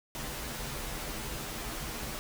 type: noise with comb filter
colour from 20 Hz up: pink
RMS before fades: -38 dBFS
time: 0.15-2.19 s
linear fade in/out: 0 ms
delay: 11 ms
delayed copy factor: -1
effects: none